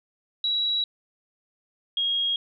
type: tone pair in turn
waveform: sine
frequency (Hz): 3891 / 3272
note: B7 / G#7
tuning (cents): -27 / -26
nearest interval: minor third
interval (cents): 299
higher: first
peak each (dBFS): -22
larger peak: neither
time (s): 0.44-0.84 / 1.97-2.36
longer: first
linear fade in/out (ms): 2
effects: none